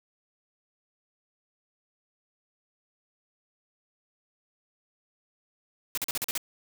white noise bursts, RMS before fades -30 dBFS, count 7, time 5.95-6.377 s, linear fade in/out 0 ms, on 25 ms, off 42 ms, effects none

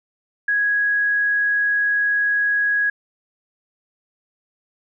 sine tone, 1661.2 Hz, G#6, in tune, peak -16 dBFS, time 0.48-2.9 s, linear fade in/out 5 ms, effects none

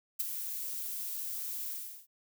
violet noise with ADSR envelope, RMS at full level -30 dBFS, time 0.19-2.07 s, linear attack 14 ms, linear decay 17 ms, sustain -8 dB, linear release 390 ms, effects none

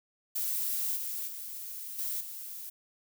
violet noise with level steps, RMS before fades -32 / -36 / -41 / -34 / -42 dBFS, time 0.35-2.7 s, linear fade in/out 10 ms, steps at 0.96 / 1.27 / 1.98 / 2.2 s, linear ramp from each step 10 ms, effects none

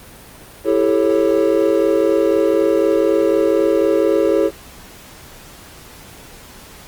triangle chord, A dominant seventh, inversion second, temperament just, 330 / 396 / 440 / 550 Hz, E4 / G4 / A4 / C#5, +2 / +18 / 0 / -14 cents, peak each -16 dBFS, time 0.64-4.51 s, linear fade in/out 50 ms, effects pink hiss -40 dBFS RMS until 6.87 s + Opus 32 kbps

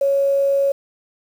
sine tone with quantisation, 554.4 Hz, C#5, in tune, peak -14 dBFS, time 0.01-0.72 s, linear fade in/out 5 ms, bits 7, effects none

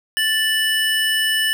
square tone pair together, 1760 / 2960 Hz, A6 / F#7, 0 / 0 cents, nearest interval major sixth, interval 900 cents, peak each -20 dBFS, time 0.17-1.53 s, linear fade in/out 0 ms, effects none

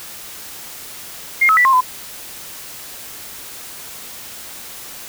sine tone with pitch steps, 2125 / 1289 / 1966 / 1064 / 1011 Hz, C7 / E6 / B6 / C6 / B5, +26 / -39 / -8 / +29 / +40 cents, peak -9 dBFS, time 1.41-1.81 s, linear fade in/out 10 ms, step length 80 ms, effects white hiss -34 dBFS RMS until 5.08 s

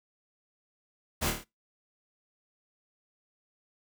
pink noise with echo, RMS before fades -30 dBFS, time 1.21-1.31 s, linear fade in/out 20 ms, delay 27 ms, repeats 5, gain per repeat -4 dB, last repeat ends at 1.445 s, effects noise-tail reverb RT60 0.2 s tail -22 dB re dry

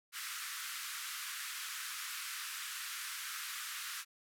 pink band-pass noise, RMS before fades -43 dBFS, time 0.12-4.05 s, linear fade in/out 50 ms, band 1200 to 15000 Hz, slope 48 dB/octave, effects none

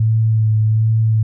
sine tone with vibrato, 110 Hz, A2, in tune, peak -11 dBFS, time 0-1.23 s, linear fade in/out 5 ms, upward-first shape sine, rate 1.3 Hz, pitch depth 22 cents each way, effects none

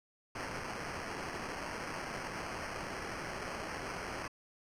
white noise with sample-and-hold, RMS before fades -41 dBFS, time 0.35-4.28 s, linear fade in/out 5 ms, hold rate 3675 Hz, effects low-pass 8000 Hz 12 dB/octave

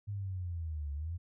sine linear two-way sweep, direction down then up, 103.83 to 70.3 to 89.1 Hz, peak -35 dBFS, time 0.07-1.18 s, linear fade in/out 20 ms, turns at 0.93 s, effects none

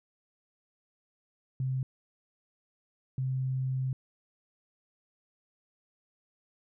sine tone bursts at uneven times, 130.81 Hz, C3, in tune, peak -28 dBFS, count 2, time 1.6-1.83 / 3.18-3.93 s, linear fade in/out 2 ms, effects none

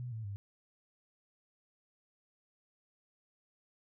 sine tone with pitch steps, 123.47 / 111.28 / 100.29 Hz, B2 / A2 / G2, 0 / +20 / +40 cents, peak -38 dBFS, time 0-0.36 s, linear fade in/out 0 ms, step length 120 ms, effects none

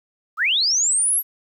sine linear sweep, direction up, 1133 to 11840 Hz, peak -16 dBFS, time 0.37-1.23 s, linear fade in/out 50 ms, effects 9-bit

